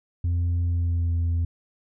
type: tone with pitch glide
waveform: sine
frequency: 86.5 to 84.52 Hz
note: F2 to E2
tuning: -16 to +44 cents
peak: -18 dBFS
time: 0.24-1.45 s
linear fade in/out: 5 ms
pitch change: -40 cents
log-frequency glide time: 0.64-1.13 s
effects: tanh soft clip ceiling -20 dBFS